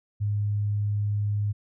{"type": "tone", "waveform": "sine", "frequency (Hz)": 103.4, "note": "G#2", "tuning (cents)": -7, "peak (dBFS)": -23, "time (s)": [0.2, 1.53], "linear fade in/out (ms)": 20, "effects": []}